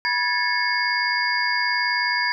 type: tone cluster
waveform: sine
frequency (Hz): 977 / 1667 / 1766 / 2183 / 4806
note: B5 / G#6 / A6 / C#7 / D8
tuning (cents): -19 / +6 / +6 / -27 / +39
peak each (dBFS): -26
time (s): 0.05-2.32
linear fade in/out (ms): 0
effects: none